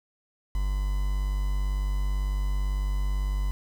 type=tone with quantisation; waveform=triangle; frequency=49 Hz; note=G1; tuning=in tune; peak=-22 dBFS; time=0.55-3.51 s; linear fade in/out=0 ms; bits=7; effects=none